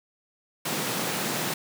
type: high-pass noise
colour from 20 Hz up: pink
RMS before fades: -29 dBFS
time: 0.65-1.54 s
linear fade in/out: 5 ms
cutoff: 130 Hz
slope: 48 dB/octave
effects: none